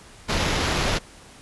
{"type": "noise with sample-and-hold", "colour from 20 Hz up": "pink", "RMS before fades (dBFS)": -23, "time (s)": [0.28, 0.99], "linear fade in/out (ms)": 20, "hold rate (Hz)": 8820, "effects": ["pink hiss -47 dBFS RMS until 1.41 s", "resampled to 24000 Hz"]}